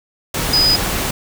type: tone in noise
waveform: sine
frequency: 4978 Hz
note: D#8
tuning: in tune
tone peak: -11 dBFS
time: 0.53-0.76 s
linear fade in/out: 5 ms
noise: pink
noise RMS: -20 dBFS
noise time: 0.34-1.11 s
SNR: +6 dB
effects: none